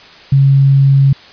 sine tone, 137.3 Hz, C#3, 16 cents flat, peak -5 dBFS, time 0.32-1.13 s, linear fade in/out 5 ms, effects white hiss -38 dBFS RMS until 1.32 s + resampled to 11025 Hz

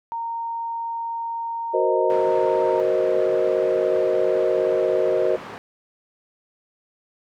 sine tone, 924 Hz, A#5, 16 cents flat, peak -25 dBFS, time 0.12-2.8 s, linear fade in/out 0 ms
sine chord, C half-diminished seventh, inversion second, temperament equal, 370 / 466.2 / 523.3 / 622.3 Hz, Gb4 / Bb4 / C5 / Eb5, 0 / 0 / 0 / 0 cents, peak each -23 dBFS, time 1.73-5.37 s, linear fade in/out 20 ms
white band-pass noise, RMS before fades -37 dBFS, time 2.1-5.58 s, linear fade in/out 0 ms, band 120 to 1200 Hz, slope 12 dB/octave
effects none

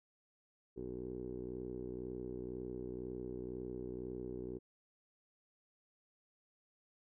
10% pulse tone with low-pass filter, 62 Hz, B1, 7 cents sharp, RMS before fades -44 dBFS, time 0.76-4.59 s, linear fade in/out 20 ms, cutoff 400 Hz, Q 6, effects none

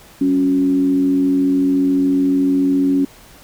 sine tone with frequency modulation, 277.2 Hz, C#4, in tune, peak -12 dBFS, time 0.21-3.05 s, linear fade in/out 5 ms, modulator 86 Hz, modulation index 0.44, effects pink hiss -44 dBFS RMS until 3.43 s

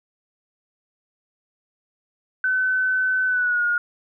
sine tone with pitch glide, 1516 to 1431.7 Hz, F#6 to F6, +42 to +43 cents, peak -18 dBFS, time 2.44-3.78 s, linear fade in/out 2 ms, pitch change -99 cents, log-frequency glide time 3.26-3.65 s, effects none

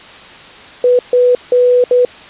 sine tone bursts at uneven times, 493.9 Hz, B4, in tune, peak -6 dBFS, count 4, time 0.84-0.99 / 1.13-1.35 / 1.52-1.84 / 1.91-2.05 s, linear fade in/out 2 ms, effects white hiss -35 dBFS RMS until 2.29 s + resampled to 8000 Hz

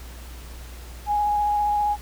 sine tone with vibrato, 830 Hz, G#5, 1 cent flat, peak -19 dBFS, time 1.06-1.97 s, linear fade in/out 50 ms, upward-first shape triangle, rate 15 Hz, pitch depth 17 cents each way, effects added 60 Hz sine -37 dBFS peak until 2.01 s + pink hiss -45 dBFS RMS until 2.01 s

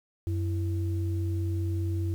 sine tone pair together, 92.5 / 332.5 Hz, F#2 / E4, 0 / +15 cents, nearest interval octave + minor seventh, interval 2215 cents, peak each -26 / -35 dBFS, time 0.27-2.14 s, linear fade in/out 0 ms, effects tanh soft clip ceiling -19 dBFS + 9-bit

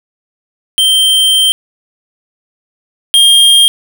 square tone pair in turn, 3136 / 3217 Hz, G7 / G7, 0 / +44 cents, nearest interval unison, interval 44 cents, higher second, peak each -7 / -4 dBFS, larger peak second, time 0.78-1.52 / 3.14-3.68 s, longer first, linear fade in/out 0 ms, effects none

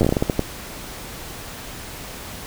slowing click train, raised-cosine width 2 ms, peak -4 dBFS, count 11, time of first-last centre 0.01-0.394 s, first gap 9 ms, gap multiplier 1.3, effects pink hiss -35 dBFS RMS until 2.46 s

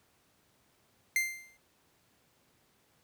45% pulse tone with exponential decay, 2093 Hz, C7, in tune, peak -24 dBFS, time 1.16-1.57 s, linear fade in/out 1 ms, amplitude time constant 87 ms, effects pink hiss -69 dBFS RMS until 3.03 s + high-pass 80 Hz 12 dB/octave

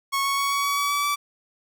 sawtooth tone with pitch steps, 1101 / 1108.7 / 1116.4 / 1124.1 / 1132 / 1139.8 / 1147.8 / 1155.7 Hz, C#6 / C#6 / C#6 / C#6 / C#6 / C#6 / D6 / D6, -12 / 0 / +12 / +24 / +36 / +48 / -40 / -28 cents, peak -18 dBFS, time 0.12-1.16 s, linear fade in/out 20 ms, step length 130 ms, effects none

